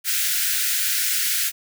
white high-pass noise, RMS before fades -22 dBFS, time 0.04-1.52 s, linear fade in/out 50 ms, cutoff 1400 Hz, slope 96 dB/octave, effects none

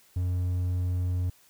triangle tone, 90 Hz, F#2, 47 cents flat, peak -23 dBFS, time 0.16-1.3 s, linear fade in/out 5 ms, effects white hiss -60 dBFS RMS until 1.49 s

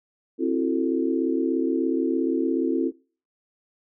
sine chord, F# half-diminished seventh, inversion second, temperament just, 266.4 / 333 / 370 / 444 Hz, C4 / E4 / F#4 / A4, +31 / +18 / 0 / +16 cents, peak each -25 / -24 / -29 / -29 dBFS, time 0.38-2.92 s, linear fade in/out 50 ms, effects noise-tail reverb RT60 0.4 s tail -24 dB re dry

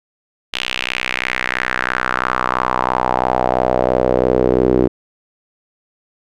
sawtooth tone with band-pass filter sweep, 63 Hz, B1, 35 cents sharp, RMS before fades -17 dBFS, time 0.53-4.88 s, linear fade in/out 10 ms, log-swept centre 3100 to 360 Hz, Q 3.1, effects none

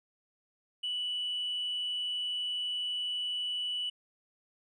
triangle tone with amplitude modulation, 2960 Hz, F#7, in tune, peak -27 dBFS, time 0.83-3.9 s, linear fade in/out 10 ms, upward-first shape sine, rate 172 Hz, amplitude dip 35%, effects tanh soft clip ceiling -28 dBFS + resampled to 24000 Hz

